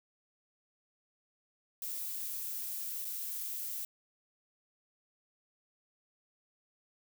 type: noise with dropouts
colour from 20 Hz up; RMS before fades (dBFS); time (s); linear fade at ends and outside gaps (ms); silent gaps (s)
violet; -39; 1.82-3.85; 2; 3.047-3.051
effects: none